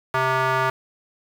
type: tone with band-pass filter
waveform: square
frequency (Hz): 130.81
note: C3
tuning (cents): 0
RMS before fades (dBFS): -21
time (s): 0.14-0.7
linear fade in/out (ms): 5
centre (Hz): 1200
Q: 1.8
effects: 7-bit